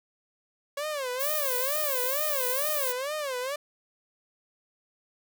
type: tone with vibrato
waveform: sawtooth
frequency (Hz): 552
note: C#5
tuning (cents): -7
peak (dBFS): -26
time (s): 0.77-3.56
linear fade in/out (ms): 5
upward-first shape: sine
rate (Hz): 2.2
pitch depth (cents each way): 190
type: noise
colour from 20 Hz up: violet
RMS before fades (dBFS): -30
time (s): 1.19-2.93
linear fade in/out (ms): 20
effects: none